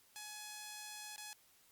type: tone with dropouts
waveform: 5% pulse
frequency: 844 Hz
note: G#5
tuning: 28 cents sharp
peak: -35 dBFS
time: 0.16-1.33 s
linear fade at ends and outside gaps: 0 ms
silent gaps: 1.161-1.18 s
effects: white hiss -68 dBFS RMS until 1.71 s + Opus 48 kbps